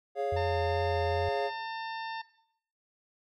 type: chord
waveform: triangle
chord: Db major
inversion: second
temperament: equal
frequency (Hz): 415.3 / 554.4 / 698.5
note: Ab4 / Db5 / F5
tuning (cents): 0 / 0 / 0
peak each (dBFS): -31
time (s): 0.15-1.51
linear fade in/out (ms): 50
type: tone with vibrato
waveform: sine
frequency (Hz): 87.2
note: F2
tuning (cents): -2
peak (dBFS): -32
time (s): 0.32-1.29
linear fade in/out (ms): 5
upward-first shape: sine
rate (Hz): 2.4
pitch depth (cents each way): 25
type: harmonic tone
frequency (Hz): 900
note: A5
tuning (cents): +39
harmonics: 1 / 2 / 3 / 4 / 5 / 6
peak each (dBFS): -36 / -42 / -48 / -47 / -51 / -53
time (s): 0.36-2.22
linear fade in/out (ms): 10
effects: noise-tail reverb RT60 0.7 s tail -17 dB re dry